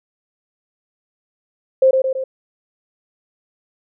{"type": "tone with echo", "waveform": "sine", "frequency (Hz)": 526, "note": "C5", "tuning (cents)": 9, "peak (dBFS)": -8, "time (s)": [1.82, 1.91], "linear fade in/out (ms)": 5, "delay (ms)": 110, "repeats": 3, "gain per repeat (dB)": -4, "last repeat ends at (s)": 2.24, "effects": []}